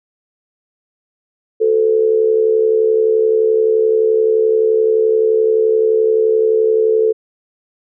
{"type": "tone with amplitude modulation", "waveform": "sine", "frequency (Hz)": 440, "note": "A4", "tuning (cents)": 0, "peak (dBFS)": -7, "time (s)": [1.6, 7.13], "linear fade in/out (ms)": 20, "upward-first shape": "sine", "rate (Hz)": 71.6, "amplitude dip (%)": 65, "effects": []}